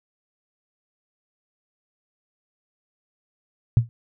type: tone with exponential decay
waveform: sine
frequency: 116.54 Hz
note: A#2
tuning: in tune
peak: -8 dBFS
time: 3.77-3.89 s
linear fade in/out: 0 ms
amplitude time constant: 25 ms
effects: none